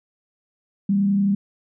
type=tone with frequency modulation; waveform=sine; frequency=198.9 Hz; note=G3; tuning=25 cents sharp; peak=-16 dBFS; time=0.89-1.35 s; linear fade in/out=5 ms; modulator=31.4 Hz; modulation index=0.31; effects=none